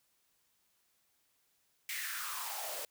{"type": "noise with high-pass filter sweep", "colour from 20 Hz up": "white", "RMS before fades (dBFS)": -40, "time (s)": [1.89, 2.85], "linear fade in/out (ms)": 2, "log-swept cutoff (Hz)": [2200, 500], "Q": 5.1, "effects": ["white hiss -75 dBFS RMS until 2.9 s"]}